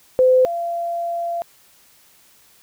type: tone pair in turn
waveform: sine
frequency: 512 / 684.7 Hz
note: C5 / F5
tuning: -38 / -34 cents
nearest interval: perfect fourth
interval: 504 cents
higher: second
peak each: -10 / -21 dBFS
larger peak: first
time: 0.19-0.45 / 0.45-1.42 s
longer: second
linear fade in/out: 0 ms
effects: white hiss -53 dBFS RMS until 2.62 s